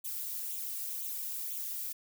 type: noise with flanger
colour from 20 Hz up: violet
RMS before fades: -38 dBFS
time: 0.04-1.93 s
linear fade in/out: 10 ms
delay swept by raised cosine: 0.28 to 2.18 ms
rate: 2 Hz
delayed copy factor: +0.8
effects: none